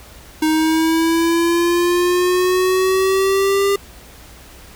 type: linear sweep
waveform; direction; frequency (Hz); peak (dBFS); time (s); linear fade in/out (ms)
square; up; 311.1 to 400; -14; 0.42-3.76; 5
effects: added 60 Hz sine -44 dBFS peak until 4.75 s + pink hiss -42 dBFS RMS until 4.75 s